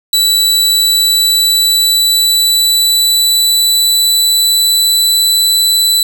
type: tone with pitch glide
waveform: sawtooth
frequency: 3951 to 3983 Hz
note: B7 to B7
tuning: 0 to +14 cents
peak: -5 dBFS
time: 0.13-6.03 s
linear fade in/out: 2 ms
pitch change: +14 cents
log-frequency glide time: 0.66-5.5 s
effects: none